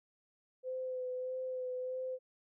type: tone with vibrato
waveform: sine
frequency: 510 Hz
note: C5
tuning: 44 cents flat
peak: -36 dBFS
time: 0.63-2.19 s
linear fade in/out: 50 ms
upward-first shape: sine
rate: 1.6 Hz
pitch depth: 19 cents each way
effects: none